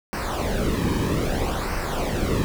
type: noise with flanger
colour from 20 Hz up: brown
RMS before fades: -24 dBFS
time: 0.13-2.44 s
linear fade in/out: 0 ms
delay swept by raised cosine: 0.28 to 1.48 ms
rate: 0.62 Hz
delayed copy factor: -0.7
effects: none